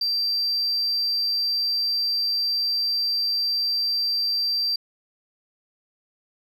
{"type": "tone", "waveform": "sine", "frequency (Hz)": 4699, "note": "D8", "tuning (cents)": 0, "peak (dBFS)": -19, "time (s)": [0.01, 4.76], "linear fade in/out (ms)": 5, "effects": ["tanh soft clip ceiling -19 dBFS"]}